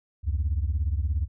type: beating tone pair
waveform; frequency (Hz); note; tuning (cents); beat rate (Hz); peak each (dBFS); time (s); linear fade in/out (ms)
sine; 68.7 / 85.7; C#2 / F2; -15 / -32; 17; -24 / -26; 0.23-1.28; 50
effects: tanh soft clip ceiling -18 dBFS